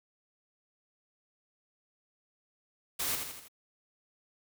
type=noise with echo; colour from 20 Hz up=white; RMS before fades=-33 dBFS; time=2.99-3.16 s; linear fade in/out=10 ms; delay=81 ms; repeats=4; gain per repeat=-5 dB; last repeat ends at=3.484 s; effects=none